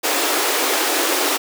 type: high-pass noise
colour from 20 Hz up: pink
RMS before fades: -19 dBFS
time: 0.03-1.38 s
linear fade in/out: 20 ms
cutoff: 280 Hz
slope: 96 dB/octave
effects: none